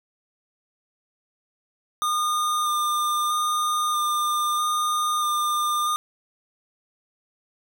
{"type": "tone with vibrato", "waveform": "square", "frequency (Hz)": 1211, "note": "D#6", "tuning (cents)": -47, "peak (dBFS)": -22, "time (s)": [2.02, 5.96], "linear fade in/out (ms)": 0, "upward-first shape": "square", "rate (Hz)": 0.78, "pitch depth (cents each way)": 12, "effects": []}